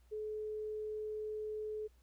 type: tone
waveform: sine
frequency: 428.4 Hz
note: A4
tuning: 46 cents flat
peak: -38 dBFS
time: 0.11-1.88 s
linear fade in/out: 20 ms
effects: added 60 Hz sine -63 dBFS peak until 2.02 s + pink hiss -75 dBFS RMS until 2.02 s